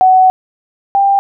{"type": "tone pair in turn", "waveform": "sine", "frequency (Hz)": [748, 792.5], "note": ["F#5", "G5"], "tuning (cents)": [19, 19], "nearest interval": "minor second", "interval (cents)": 100, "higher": "second", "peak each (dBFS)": [-4, -7], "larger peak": "first", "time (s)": [[0.01, 0.3], [0.95, 1.19]], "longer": "first", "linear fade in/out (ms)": 0, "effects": []}